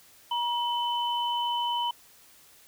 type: tone pair together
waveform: sine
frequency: 953 / 3026 Hz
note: A#5 / F#7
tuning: +38 / +38 cents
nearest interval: octave + minor sixth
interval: 2000 cents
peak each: -27 / -31 dBFS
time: 0.31-1.91 s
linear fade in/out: 5 ms
effects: white hiss -56 dBFS RMS until 2.67 s